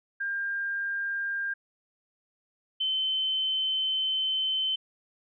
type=tone pair in turn; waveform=sine; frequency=1601 / 3070 Hz; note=G6 / G7; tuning=+36 / -37 cents; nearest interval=major seventh; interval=1127 cents; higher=second; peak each=-28 / -25 dBFS; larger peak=second; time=0.2-1.54 / 2.8-4.76 s; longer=second; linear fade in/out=10 ms; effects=none